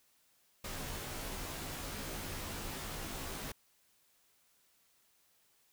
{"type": "noise with comb filter", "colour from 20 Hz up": "pink", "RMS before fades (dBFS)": -42, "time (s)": [0.64, 3.52], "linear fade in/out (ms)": 5, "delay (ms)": 17, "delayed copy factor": -0.9, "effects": ["white hiss -71 dBFS RMS until 5.72 s"]}